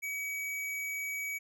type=tone; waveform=square; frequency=2271 Hz; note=C#7; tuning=41 cents sharp; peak=-35 dBFS; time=0.02-1.39 s; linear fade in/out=20 ms; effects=none